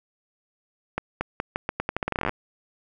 accelerating click train, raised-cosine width 0.5 ms, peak -10 dBFS, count 20, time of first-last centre 0.98-2.294 s, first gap 230 ms, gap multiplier 0.83, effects none

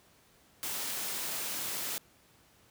white high-pass noise, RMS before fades -36 dBFS, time 0.63-1.98 s, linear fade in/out 0 ms, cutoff 130 Hz, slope 12 dB/octave, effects pink hiss -63 dBFS RMS until 2.7 s + high-pass 60 Hz 12 dB/octave

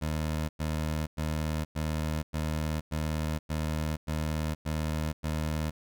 20% pulse tone bursts, 77.78 Hz, D#2, in tune, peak -24 dBFS, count 10, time 0.01-5.71 s, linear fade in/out 20 ms, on 480 ms, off 100 ms, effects none

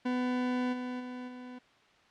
40% pulse tone with level steps, 250 Hz, B3, 21 cents sharp, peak -28 / -34 / -38 / -42 dBFS, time 0.05-1.59 s, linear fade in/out 10 ms, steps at 0.72 / 0.99 / 1.27 s, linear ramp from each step 20 ms, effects white hiss -62 dBFS RMS until 2.1 s + low-pass 3000 Hz 12 dB/octave

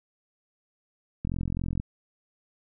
click train, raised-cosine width 5 ms, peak -18 dBFS, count 25, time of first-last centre 1.25-1.799 s, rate 43.7 Hz, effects none

